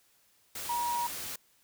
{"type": "tone in noise", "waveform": "sine", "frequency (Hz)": 954, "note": "A#5", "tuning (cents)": 40, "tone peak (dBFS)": -29, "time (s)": [0.69, 1.07], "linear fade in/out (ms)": 5, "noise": "white", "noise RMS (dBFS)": -39, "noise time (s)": [0.55, 1.36], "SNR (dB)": 7, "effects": ["white hiss -67 dBFS RMS until 1.63 s"]}